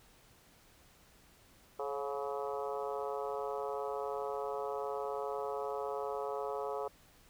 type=harmonic tone with a mistuned harmonic; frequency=141.7 Hz; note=C#3; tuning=38 cents sharp; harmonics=3 / 4 / 5 / 6 / 7 / 8 / 9; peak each=-39 / -41 / -43 / -45 / -46 / -47 / -48 dBFS; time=1.79-6.88 s; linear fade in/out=5 ms; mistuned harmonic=4; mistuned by=-59 cents; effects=pink hiss -63 dBFS RMS until 7.29 s